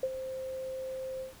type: tone with ADSR envelope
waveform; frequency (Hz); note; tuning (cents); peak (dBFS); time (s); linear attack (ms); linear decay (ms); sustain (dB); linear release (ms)
sine; 523.3; C5; 0; -25; 0.03-1.34; 4; 49; -10; 130
effects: pink hiss -54 dBFS RMS until 1.4 s